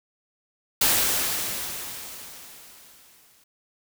white noise with exponential decay, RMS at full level -19 dBFS, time 0.81-3.44 s, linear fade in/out 5 ms, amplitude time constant 570 ms, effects none

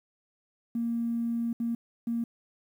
triangle tone bursts at uneven times, 233.1 Hz, A#3, in tune, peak -23 dBFS, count 3, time 0.75-1.53 / 1.6-1.75 / 2.07-2.24 s, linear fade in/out 5 ms, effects tanh soft clip ceiling -25 dBFS + 10-bit

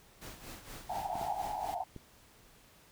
pink noise with tremolo, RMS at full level -46 dBFS, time 0.21-1.75 s, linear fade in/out 10 ms, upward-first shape sine, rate 4.2 Hz, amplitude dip 65%
white band-pass noise, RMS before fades -37 dBFS, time 0.89-1.84 s, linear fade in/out 10 ms, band 680 to 880 Hz, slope 96 dB/octave
clicks, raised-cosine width 3 ms, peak -32 dBFS, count 3, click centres 1.155 / 1.214 / 1.963 s
effects pink hiss -61 dBFS RMS until 2.91 s

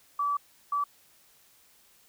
sine tone bursts at uneven times, 1152 Hz, D6, 34 cents flat, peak -25 dBFS, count 2, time 0.19-0.37 / 0.72-0.84 s, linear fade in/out 5 ms, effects white hiss -61 dBFS RMS until 2.08 s

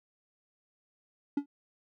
triangle tone with exponential decay, 285 Hz, C#4, 48 cents sharp, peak -21 dBFS, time 1.37-1.46 s, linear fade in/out 5 ms, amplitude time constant 19 ms, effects none

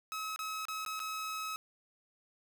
sawtooth tone with dropouts, 1283 Hz, E6, 47 cents flat, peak -33 dBFS, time 0.12-1.56 s, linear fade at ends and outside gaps 0 ms, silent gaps 0.361-0.391 / 0.653-0.684 / 0.85-0.862 / 0.994-1.001 s, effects 10-bit

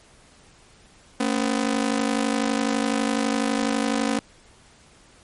sawtooth ring-modulated tone, 251.3 Hz, B3, 30 cents sharp, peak -14 dBFS, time 1.2-4.19 s, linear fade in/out 0 ms, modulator 26 Hz, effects pink hiss -53 dBFS RMS until 5.23 s + MP3 48 kbps

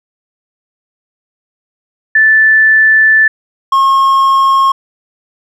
sine / triangle tone pair in turn, 1756 / 1081.3 Hz, A6 / C#6, -4 / -43 cents, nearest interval minor sixth, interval 839 cents, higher first, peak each -4 dBFS, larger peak neither, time 2.15-3.28 / 3.72-4.72 s, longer first, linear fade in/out 5 ms, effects none

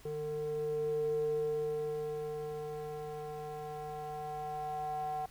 square tone with band-pass filter sweep, 150.6 Hz, D3, 44 cents sharp, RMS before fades -37 dBFS, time 0.05-5.26 s, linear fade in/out 5 ms, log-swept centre 390 to 770 Hz, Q 6.7, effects added 50 Hz sine -60 dBFS peak until 5.3 s + pink hiss -59 dBFS RMS until 5.3 s

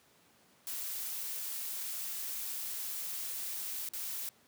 blue noise with dropouts, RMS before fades -39 dBFS, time 0.67-4.29 s, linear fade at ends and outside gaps 0 ms, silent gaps 3.888-3.935 s, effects pink hiss -65 dBFS RMS until 4.47 s + high-pass 150 Hz 12 dB/octave

